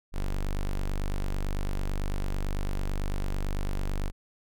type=tone; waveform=square; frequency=24.5 Hz; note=G0; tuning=in tune; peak=-27 dBFS; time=0.12-4.12 s; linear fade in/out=50 ms; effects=none